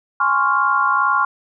sine chord, Db major seventh, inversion second, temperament equal, 830.6 / 1046.5 / 1108.7 / 1396.9 Hz, Ab5 / C6 / Db6 / F6, 0 / 0 / 0 / 0 cents, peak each -24 / -20 / -18 / -18 dBFS, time 0.2-1.25 s, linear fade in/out 5 ms, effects none

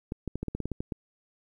clicks, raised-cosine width 3 ms, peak -19 dBFS, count 11, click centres 0.121 / 0.277 / 0.356 / 0.43 / 0.483 / 0.55 / 0.603 / 0.656 / 0.717 / 0.805 / 0.922 s, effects 10-bit

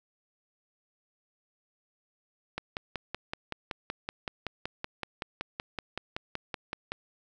click train, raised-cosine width 0.3 ms, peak -17 dBFS, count 24, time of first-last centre 2.58-6.92 s, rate 5.3 Hz, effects none

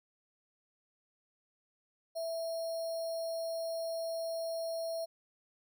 sine tone with sample-and-hold, 659.3 Hz, E5, in tune, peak -34 dBFS, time 2.15-5.06 s, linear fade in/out 20 ms, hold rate 4900 Hz, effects none

